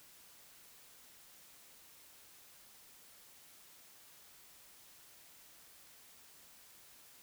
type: silence
effects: white hiss -60 dBFS RMS until 7.22 s